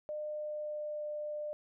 sine tone with pitch glide, 604 to 598.8 Hz, D5 to D5, +48 to +33 cents, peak -36 dBFS, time 0.09-1.53 s, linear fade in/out 0 ms, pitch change -15 cents, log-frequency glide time 0.3-1.11 s, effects none

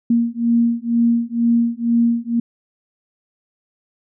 sine beating tone pair, 233.1 / 235.2 Hz, A#3 / A#3, 0 / +16 cents, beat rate 2.1 Hz, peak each -17 dBFS, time 0.1-2.4 s, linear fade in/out 5 ms, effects none

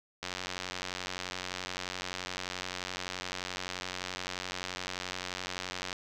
click train, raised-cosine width 0.2 ms, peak -18 dBFS, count 523, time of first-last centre 0.23-5.929 s, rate 91.6 Hz, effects none

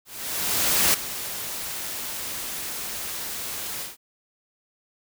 white noise with ADSR envelope, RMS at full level -19 dBFS, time 0.05-3.97 s, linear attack 890 ms, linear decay 5 ms, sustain -13 dB, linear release 160 ms, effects none

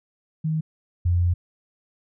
sine tone pair in turn, 157.6 / 87.64 Hz, D#3 / F2, +23 / +7 cents, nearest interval minor seventh, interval 1016 cents, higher first, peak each -21 / -17 dBFS, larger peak second, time 0.44-0.61 / 1.05-1.34 s, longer second, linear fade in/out 10 ms, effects none

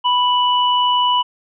sine tone pair together, 987.8 / 2960 Hz, B5 / F#7, 0 / 0 cents, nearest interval octave + perfect fifth, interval 1900 cents, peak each -14 / -18 dBFS, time 0.04-1.23 s, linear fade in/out 20 ms, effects none

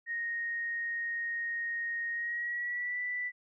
sine tone with pitch glide, 1864.7 to 1975.6 Hz, A#6 to B6, 0 to 0 cents, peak -32 dBFS, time 0.06-3.32 s, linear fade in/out 50 ms, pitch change +100 cents, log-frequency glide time 2.11-3 s, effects none

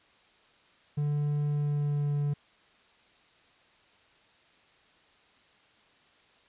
triangle tone with pitch glide, 146.83 to 144.98 Hz, D3 to D3, 0 to -22 cents, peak -24 dBFS, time 0.97-2.34 s, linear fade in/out 10 ms, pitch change -22 cents, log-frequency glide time 1.47-2.15 s, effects white hiss -62 dBFS RMS until 6.48 s + resampled to 8000 Hz

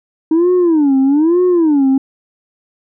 sine tone with vibrato, 311.1 Hz, D#4, in tune, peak -6 dBFS, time 0.31-1.98 s, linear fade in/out 5 ms, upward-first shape sine, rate 1.1 Hz, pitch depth 270 cents each way, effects tanh soft clip ceiling -7 dBFS

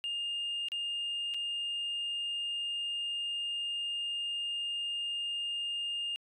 sine tone with dropouts, 2822 Hz, F7, 17 cents sharp, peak -31 dBFS, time 0.04-6.16 s, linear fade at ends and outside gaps 0 ms, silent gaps 0.685-0.719 / 1.339-1.344 s, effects tanh soft clip ceiling -30 dBFS

